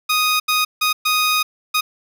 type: tone bursts at uneven times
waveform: 15% pulse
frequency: 1244.5 Hz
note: D#6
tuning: in tune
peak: -9 dBFS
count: 5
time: 0.09-0.4 / 0.48-0.65 / 0.81-0.93 / 1.05-1.43 / 1.74-1.81 s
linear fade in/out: 10 ms
effects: none